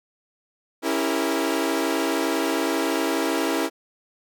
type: chord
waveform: sawtooth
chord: C# diminished seventh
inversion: none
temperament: equal with one note detuned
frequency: 277.2 / 329.6 / 399.3 / 466.2 Hz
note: C#4 / E4 / G4 / Bb4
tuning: 0 / 0 / +32 / 0 cents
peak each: -23 / -21 / -26 / -25 dBFS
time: 0.82-3.7 s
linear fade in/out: 50 ms
effects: none